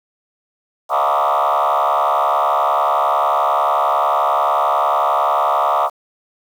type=tone with frequency modulation; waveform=sine; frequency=932.3 Hz; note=A#5; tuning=in tune; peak=-11 dBFS; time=0.89-5.9 s; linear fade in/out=50 ms; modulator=71.2 Hz; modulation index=4.6; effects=tanh soft clip ceiling -11 dBFS + 7-bit